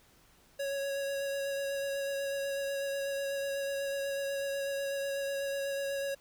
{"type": "tone with vibrato", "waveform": "square", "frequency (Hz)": 554.4, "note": "C#5", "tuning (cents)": 0, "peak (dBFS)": -33, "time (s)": [0.59, 6.15], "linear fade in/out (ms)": 10, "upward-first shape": "sine", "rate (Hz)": 8.1, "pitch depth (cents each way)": 13, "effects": ["pink hiss -63 dBFS RMS until 6.2 s"]}